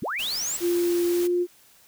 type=linear sweep; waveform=sine; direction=up; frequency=96 to 7910 Hz; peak=-26 dBFS; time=0.02-0.57 s; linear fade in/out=5 ms
type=noise; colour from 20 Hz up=white; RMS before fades=-36 dBFS; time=0.18-1.28 s; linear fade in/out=20 ms
type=tone with pitch glide; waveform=sine; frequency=347.7 to 353.6 Hz; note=F4 to F4; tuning=-8 to +22 cents; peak=-20 dBFS; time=0.6-1.47 s; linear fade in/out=50 ms; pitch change=+30 cents; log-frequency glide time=1.08-1.32 s
effects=white hiss -56 dBFS RMS until 1.87 s